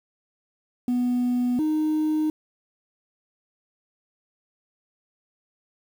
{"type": "tone pair in turn", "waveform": "sine", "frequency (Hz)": [246.3, 309], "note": ["B3", "D#4"], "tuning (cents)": [-5, -12], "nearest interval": "major third", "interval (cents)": 393, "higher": "second", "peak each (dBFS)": -18, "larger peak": "neither", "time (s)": [[0.88, 1.59], [1.59, 2.3]], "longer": "neither", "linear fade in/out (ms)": 2, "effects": ["tanh soft clip ceiling -19 dBFS", "8-bit"]}